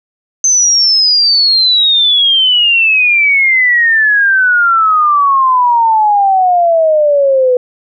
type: exponential sweep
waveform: sine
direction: down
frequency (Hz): 6250 to 493.9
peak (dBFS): -6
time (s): 0.44-7.57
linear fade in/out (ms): 2
effects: none